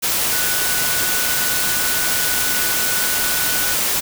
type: tone in noise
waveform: sine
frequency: 1480 Hz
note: F#6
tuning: in tune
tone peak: -26 dBFS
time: 0.31-3.75 s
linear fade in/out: 20 ms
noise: white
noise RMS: -19 dBFS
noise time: 0.02-4.01 s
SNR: -10 dB
effects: none